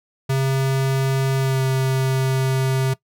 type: tone with pitch glide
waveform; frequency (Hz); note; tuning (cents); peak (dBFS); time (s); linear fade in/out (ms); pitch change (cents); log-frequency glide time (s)
square; 134.2 to 132.35; C3 to C3; +44 to +20; -18; 0.29-2.94; 10; -24; 1.38-1.62
effects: noise-tail reverb RT60 0.1 s tail -19 dB re dry